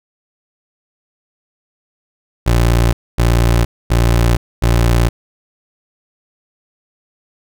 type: tone bursts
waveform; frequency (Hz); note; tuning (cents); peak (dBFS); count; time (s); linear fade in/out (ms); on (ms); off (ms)
25% pulse; 58.27; A#1; 0; -6; 4; 2.46-5.09; 10; 470; 250
effects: none